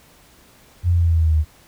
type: linear sweep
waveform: sine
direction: down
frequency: 89 to 76 Hz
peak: -13 dBFS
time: 0.83-1.45 s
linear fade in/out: 50 ms
effects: pink hiss -51 dBFS RMS until 1.67 s